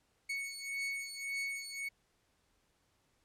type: beating tone pair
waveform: 40% pulse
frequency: 2217 / 2218.8 Hz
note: C#7 / C#7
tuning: 0 / +1 cents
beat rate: 1.8 Hz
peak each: -39 / -40 dBFS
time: 0.29-1.89 s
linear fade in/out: 10 ms
effects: pink hiss -75 dBFS RMS until 3.24 s + low-pass 11000 Hz 12 dB/octave